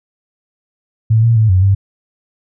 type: tone with pitch steps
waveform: sine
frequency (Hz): 111.2 / 115.8 / 109.9 / 92.5 / 98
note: A2 / A#2 / A2 / F#2 / G2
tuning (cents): +19 / -11 / -2 / 0 / 0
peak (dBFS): -7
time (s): 1.1-1.75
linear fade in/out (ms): 10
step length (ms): 130
effects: none